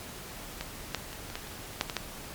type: clicks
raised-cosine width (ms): 0.2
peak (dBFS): -16 / -11 / -23 / -24 / -17 / -28 / -8 / -15 / -11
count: 9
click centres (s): 0.61 / 0.947 / 1.13 / 1.301 / 1.355 / 1.472 / 1.811 / 1.898 / 1.967
effects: pink hiss -43 dBFS RMS until 2.34 s + MP3 96 kbps